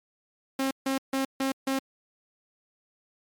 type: tone bursts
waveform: sawtooth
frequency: 268.3 Hz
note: C4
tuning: 44 cents sharp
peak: -21 dBFS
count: 5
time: 0.59-1.79 s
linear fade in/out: 5 ms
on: 120 ms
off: 150 ms
effects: MP3 96 kbps